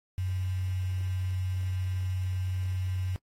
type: tone with quantisation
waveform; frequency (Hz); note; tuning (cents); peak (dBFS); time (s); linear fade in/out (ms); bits
sine; 92.5; F#2; 0; -28; 0.18-3.16; 0; 8
effects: noise-tail reverb RT60 0.1 s tail -23 dB re dry + AAC 48 kbps